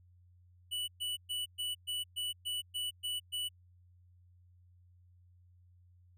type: tone bursts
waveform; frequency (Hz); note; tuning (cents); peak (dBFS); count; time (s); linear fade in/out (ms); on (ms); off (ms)
square; 2960; F#7; 0; -35; 10; 0.71-3.49; 20; 170; 120
effects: added 89 Hz sine -60 dBFS peak until 6.17 s